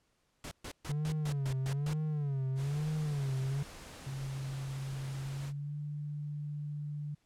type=noise bursts; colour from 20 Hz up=pink; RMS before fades=-43 dBFS; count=8; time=0.44-1.934 s; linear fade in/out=2 ms; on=73 ms; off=130 ms
type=tone with vibrato; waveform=triangle; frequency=143 Hz; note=D3; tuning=46 cents flat; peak=-29 dBFS; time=0.89-3.63 s; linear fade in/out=5 ms; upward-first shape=sine; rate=1.1 Hz; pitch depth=140 cents each way
type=noise; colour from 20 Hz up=pink; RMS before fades=-49 dBFS; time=2.55-5.53 s; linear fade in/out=50 ms
type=tone with pitch glide; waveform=sine; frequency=135.2 to 147.44 Hz; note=C#3 to D3; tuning=-43 to +7 cents; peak=-36 dBFS; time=4.06-7.15 s; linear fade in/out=10 ms; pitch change=+150 cents; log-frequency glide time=5.21-5.76 s
effects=pink hiss -75 dBFS RMS until 7.25 s + low-pass 10000 Hz 12 dB/octave